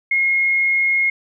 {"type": "tone", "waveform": "sine", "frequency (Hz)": 2153, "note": "C7", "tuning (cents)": 49, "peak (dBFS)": -14, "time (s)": [0.11, 1.1], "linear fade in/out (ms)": 5, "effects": []}